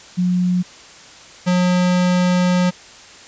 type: tone pair in turn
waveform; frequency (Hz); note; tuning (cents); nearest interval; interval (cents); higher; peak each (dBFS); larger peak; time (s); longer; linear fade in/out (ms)
sine / square; 180 / 180; F#3 / F#3; -47 / -47; unison; 0; neither; -14; neither; 0.17-0.63 / 1.46-2.71; second; 20
effects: white hiss -41 dBFS RMS until 3.27 s + resampled to 16000 Hz